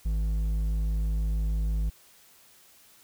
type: tone with hard clipping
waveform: sine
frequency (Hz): 53.1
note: G#1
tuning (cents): +39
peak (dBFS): -26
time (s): 0.05-1.9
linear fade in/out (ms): 10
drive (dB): 6
effects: white hiss -57 dBFS RMS until 3.03 s